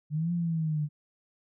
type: exponential two-way sweep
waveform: sine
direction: up then down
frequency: 146.83 to 174.9 to 146.83 Hz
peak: -26 dBFS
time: 0.1-0.89 s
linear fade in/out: 50 ms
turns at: 0.32 s
effects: none